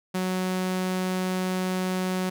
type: tone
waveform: sawtooth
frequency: 185 Hz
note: F#3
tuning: in tune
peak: -21 dBFS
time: 0.14-2.3 s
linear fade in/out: 10 ms
effects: none